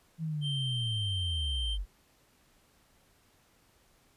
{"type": "linear sweep", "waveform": "sine", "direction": "down", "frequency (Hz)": [164.3, 43.65], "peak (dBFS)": -31, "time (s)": [0.18, 1.86], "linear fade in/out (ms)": 50}
{"type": "tone", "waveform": "triangle", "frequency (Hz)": 3136, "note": "G7", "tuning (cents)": 0, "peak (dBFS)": -32, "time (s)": [0.41, 1.78], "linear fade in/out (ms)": 50}
{"effects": ["pink hiss -66 dBFS RMS until 4.16 s", "resampled to 32000 Hz"]}